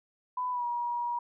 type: tone with pitch glide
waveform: sine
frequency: 999 to 957.2 Hz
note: B5 to A#5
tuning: +20 to +46 cents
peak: -29 dBFS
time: 0.37-1.19 s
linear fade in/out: 5 ms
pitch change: -74 cents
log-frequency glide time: 0.51-0.65 s
effects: none